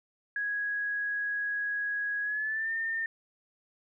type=tone with pitch glide; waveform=sine; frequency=1661.2 to 1811.6 Hz; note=G#6 to A#6; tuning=0 to -50 cents; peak=-29 dBFS; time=0.36-3.06 s; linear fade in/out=2 ms; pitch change=+150 cents; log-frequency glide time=2.22-2.73 s; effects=none